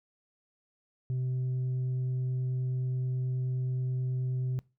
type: tone with tanh clipping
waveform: triangle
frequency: 127.9 Hz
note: C3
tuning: 39 cents flat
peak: -29 dBFS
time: 1.1-4.59 s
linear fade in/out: 0 ms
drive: 7 dB
effects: noise-tail reverb RT60 0.3 s tail -23 dB re dry